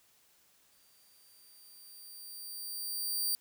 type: tone with exponential growth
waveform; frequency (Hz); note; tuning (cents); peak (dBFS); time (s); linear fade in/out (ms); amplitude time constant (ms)
10% pulse; 4680; D8; -7; -22; 0.72-3.35; 0; 570
effects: white hiss -67 dBFS RMS until 3.4 s